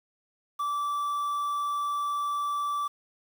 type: tone with quantisation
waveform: triangle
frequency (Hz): 1162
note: D6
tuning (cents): -19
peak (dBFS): -25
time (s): 0.59-2.88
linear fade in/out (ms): 10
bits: 8
effects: none